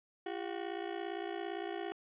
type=ring-modulated tone; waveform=30% pulse; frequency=370 Hz; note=F#4; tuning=in tune; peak=-32 dBFS; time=0.26-1.92 s; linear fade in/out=0 ms; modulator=28.8 Hz; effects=resampled to 8000 Hz + 12-bit